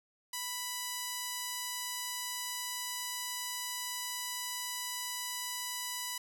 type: tone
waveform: 5% pulse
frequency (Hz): 987.8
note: B5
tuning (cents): 0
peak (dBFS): -24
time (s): 0.33-6.18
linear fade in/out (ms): 5
effects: none